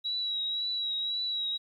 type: tone with vibrato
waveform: sine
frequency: 3883 Hz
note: B7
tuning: 30 cents flat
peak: -29 dBFS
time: 0.04-1.58 s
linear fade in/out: 20 ms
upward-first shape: triangle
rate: 1.9 Hz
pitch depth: 38 cents each way
effects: 11-bit